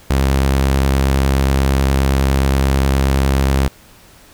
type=tone with vibrato; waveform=sawtooth; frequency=67.5 Hz; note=C#2; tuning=45 cents flat; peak=-8 dBFS; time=0.1-3.68 s; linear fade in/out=5 ms; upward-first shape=triangle; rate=9.5 Hz; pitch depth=20 cents each way; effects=pink hiss -45 dBFS RMS until 4.33 s